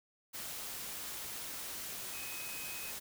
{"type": "tone in noise", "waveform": "sine", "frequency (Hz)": 2528, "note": "D#7", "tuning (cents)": 27, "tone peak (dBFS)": -47, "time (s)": [2.12, 2.92], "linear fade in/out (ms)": 20, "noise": "white", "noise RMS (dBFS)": -43, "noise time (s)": [0.33, 3], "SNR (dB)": -7, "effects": []}